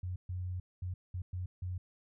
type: tone bursts at uneven times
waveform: sine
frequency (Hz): 90.8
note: F#2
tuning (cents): -32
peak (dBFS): -35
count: 6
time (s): 0.03-0.16 / 0.29-0.6 / 0.82-0.94 / 1.14-1.22 / 1.33-1.46 / 1.62-1.78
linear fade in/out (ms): 5
effects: none